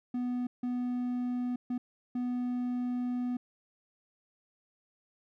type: tone bursts at uneven times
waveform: triangle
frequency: 246.9 Hz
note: B3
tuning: in tune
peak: -28 dBFS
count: 4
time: 0.14-0.47 / 0.63-1.56 / 1.7-1.78 / 2.15-3.37 s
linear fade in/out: 5 ms
effects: none